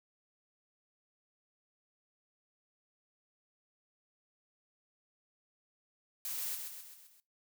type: noise with echo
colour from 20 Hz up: blue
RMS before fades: -39 dBFS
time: 6.25-6.55 s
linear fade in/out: 0 ms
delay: 130 ms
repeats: 5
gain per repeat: -5 dB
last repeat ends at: 7.2 s
effects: noise-tail reverb RT60 0.2 s tail -18 dB re dry